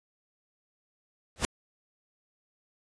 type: noise with exponential growth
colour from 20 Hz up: pink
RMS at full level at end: -21 dBFS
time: 1.36-1.45 s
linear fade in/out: 0 ms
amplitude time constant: 18 ms
effects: resampled to 22050 Hz